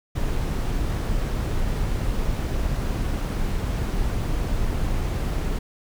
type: noise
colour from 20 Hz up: brown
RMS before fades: -24 dBFS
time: 0.15-5.59 s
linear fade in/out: 10 ms
effects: none